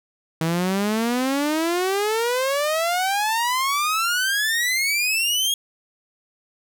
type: exponential sweep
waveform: sawtooth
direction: up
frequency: 159.1 to 3300 Hz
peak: -16 dBFS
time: 0.41-5.54 s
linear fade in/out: 2 ms
effects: none